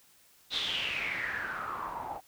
white noise with low-pass filter sweep, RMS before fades -35 dBFS, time 0.5-2.21 s, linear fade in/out 50 ms, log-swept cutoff 3900 to 760 Hz, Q 7.5, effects white hiss -62 dBFS RMS until 2.27 s

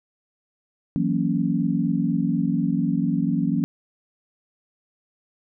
sine chord, F# dominant seventh, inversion third, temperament equal, 164.81 / 185 / 233.1 / 277.2 Hz, E3 / F#3 / A#3 / C#4, 0 / 0 / 0 / 0 cents, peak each -25 dBFS, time 0.96-3.64 s, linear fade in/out 0 ms, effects none

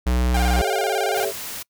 square tone, 61.74 Hz, B1, in tune, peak -18 dBFS, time 0.06-0.62 s, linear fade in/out 10 ms
sawtooth tone with vibrato, 752 Hz, F#5, 28 cents sharp, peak -19 dBFS, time 0.34-1.25 s, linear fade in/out 5 ms, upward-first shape square, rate 18 Hz, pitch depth 92 cents each way
sine chord, A dominant seventh, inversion third, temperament equal with one note detuned, 392 / 440 / 556.3 / 659.3 Hz, G4 / A4 / C#5 / E5, 0 / 0 / +6 / 0 cents, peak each -27 / -26 / -28 / -28 dBFS, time 0.55-1.33 s, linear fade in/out 50 ms
white noise, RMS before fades -32 dBFS, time 1.15-1.63 s, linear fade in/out 10 ms
effects noise-tail reverb RT60 0.1 s tail -25 dB re dry

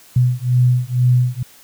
sine beating tone pair, 123.47 / 125.57 Hz, B2 / B2, 0 / +29 cents, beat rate 2.1 Hz, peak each -15 dBFS, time 0.16-1.43 s, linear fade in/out 5 ms, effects white hiss -46 dBFS RMS until 1.63 s

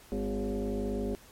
sine tone with frequency modulation, 101.9 Hz, G#2, 32 cents flat, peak -29 dBFS, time 0.12-1.15 s, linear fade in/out 0 ms, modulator 153 Hz, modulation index 2.7, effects pink hiss -55 dBFS RMS until 1.31 s + MP3 64 kbps

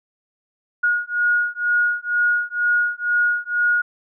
sine beating tone pair, 1441 / 1443.1 Hz, F#6 / F#6, -46 / -44 cents, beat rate 2.1 Hz, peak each -20 dBFS, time 0.83-3.82 s, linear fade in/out 10 ms, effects none

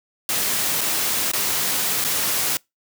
white noise with dropouts, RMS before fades -22 dBFS, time 0.29-2.57 s, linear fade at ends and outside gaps 1 ms, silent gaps 0.809-0.813 / 1.316-1.334 / 2.041-2.047 s, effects noise-tail reverb RT60 0.2 s tail -26 dB re dry + high-pass 100 Hz 12 dB/octave

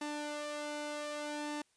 sawtooth tone with flanger, 296.5 Hz, D4, 17 cents sharp, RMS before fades -40 dBFS, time 0.01-1.62 s, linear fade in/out 5 ms, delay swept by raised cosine 1.1 to 2 ms, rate 0.65 Hz, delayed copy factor +0.7, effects white hiss -73 dBFS RMS until 1.76 s + resampled to 22050 Hz

